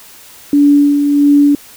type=tone with tremolo; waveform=sine; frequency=287.7 Hz; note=D4; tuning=36 cents flat; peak=-4 dBFS; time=0.53-1.55 s; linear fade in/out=2 ms; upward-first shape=sine; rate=1.5 Hz; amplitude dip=45%; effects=white hiss -38 dBFS RMS until 1.76 s